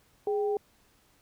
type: tone pair together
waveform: sine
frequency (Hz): 415.3 / 784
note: G#4 / G5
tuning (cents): 0 / 0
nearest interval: major seventh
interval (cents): 1100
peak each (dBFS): -26 / -35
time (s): 0.27-0.57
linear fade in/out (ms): 2
effects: pink hiss -65 dBFS RMS until 1.21 s